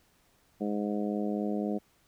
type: harmonic tone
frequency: 103.83 Hz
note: G#2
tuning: in tune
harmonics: 2 / 3 / 4 / 5 / 6 / 7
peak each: -31 / -35 / -37 / -39 / -41 / -42 dBFS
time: 0.6-1.79 s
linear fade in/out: 20 ms
effects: pink hiss -67 dBFS RMS until 2.07 s